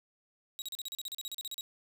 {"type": "tone bursts", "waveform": "sawtooth", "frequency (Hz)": 3824, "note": "A#7", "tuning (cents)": 43, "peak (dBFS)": -34, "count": 16, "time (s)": [0.59, 1.609], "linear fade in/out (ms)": 0, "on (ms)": 29, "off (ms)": 37, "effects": []}